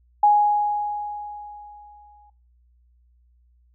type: tone with exponential decay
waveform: sine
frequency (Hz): 830.6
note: G#5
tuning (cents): 0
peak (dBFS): -11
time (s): 0.23-2.3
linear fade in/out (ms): 5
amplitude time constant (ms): 450
effects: noise-tail reverb RT60 0.3 s tail -19 dB re dry + added 60 Hz sine -56 dBFS peak until 3.74 s